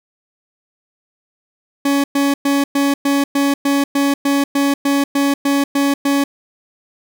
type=tone bursts; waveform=40% pulse; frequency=280.1 Hz; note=C#4; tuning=18 cents sharp; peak=-12 dBFS; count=15; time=1.85-6.24 s; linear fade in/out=5 ms; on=190 ms; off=110 ms; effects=none